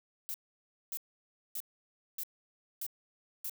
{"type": "noise bursts", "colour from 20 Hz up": "violet", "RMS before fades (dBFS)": -38, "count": 6, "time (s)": [0.29, 3.496], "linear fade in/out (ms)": 0, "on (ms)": 51, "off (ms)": 580, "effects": []}